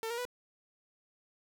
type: tone with pitch steps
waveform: sawtooth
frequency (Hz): 449 / 470.6 / 492.7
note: A4 / A#4 / B4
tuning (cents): +35 / +16 / -4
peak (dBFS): -31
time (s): 0.03-0.252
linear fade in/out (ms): 0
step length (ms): 74
effects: none